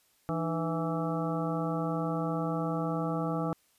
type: harmonic tone with a mistuned harmonic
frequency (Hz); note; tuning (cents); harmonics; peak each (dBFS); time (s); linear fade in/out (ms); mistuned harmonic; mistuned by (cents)
165.1; E3; +3; 1 / 2 / 3 / 4 / 5 / 7 / 8; -32 / -35 / -37 / -38 / -39 / -40 / -41; 0.29-3.53; 0; 2; -120
effects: white hiss -68 dBFS RMS until 3.78 s + resampled to 32000 Hz